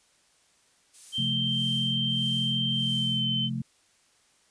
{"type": "noise with tremolo", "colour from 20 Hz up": "violet", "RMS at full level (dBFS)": -41, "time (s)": [0.93, 3.26], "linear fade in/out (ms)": 20, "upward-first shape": "sine", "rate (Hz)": 1.6, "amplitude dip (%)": 85}
{"type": "tone with pitch glide", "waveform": "sine", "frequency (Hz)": [3136, 3077], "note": ["G7", "G7"], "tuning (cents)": [0, -33], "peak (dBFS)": -26, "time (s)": [1.12, 3.5], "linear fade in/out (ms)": 50, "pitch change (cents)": -33, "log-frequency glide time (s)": [2.78, 3.27]}
{"type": "chord", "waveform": "sine", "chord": "F major", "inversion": "second", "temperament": "equal with one note detuned", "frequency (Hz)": [133.41, 174.61, 220], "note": ["C3", "F3", "A3"], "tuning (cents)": [34, 0, 0], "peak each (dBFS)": [-31, -36, -32], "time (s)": [1.18, 3.62], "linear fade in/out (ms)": 5}
{"effects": ["white hiss -64 dBFS RMS until 4.5 s", "resampled to 22050 Hz"]}